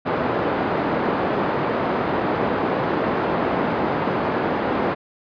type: band-pass noise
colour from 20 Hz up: pink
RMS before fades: -22 dBFS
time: 0.05-4.95 s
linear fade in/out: 20 ms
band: 220 to 1200 Hz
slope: 12 dB/octave
effects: resampled to 11025 Hz